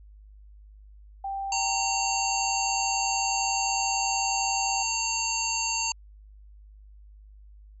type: tone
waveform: sine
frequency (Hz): 785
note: G5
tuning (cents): +2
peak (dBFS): -29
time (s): 1.24-4.83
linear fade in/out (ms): 5
type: harmonic tone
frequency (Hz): 916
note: A#5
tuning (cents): -31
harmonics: 1 / 3 / 5 / 7 / 8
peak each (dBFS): -32 / -32 / -32 / -32 / -32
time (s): 1.52-5.92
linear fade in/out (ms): 2
effects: added 51 Hz sine -47 dBFS peak until 7.8 s